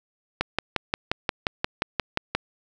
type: click train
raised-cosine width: 0.3 ms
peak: -6 dBFS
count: 12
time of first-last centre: 0.41-2.35 s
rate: 5.67 Hz
effects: none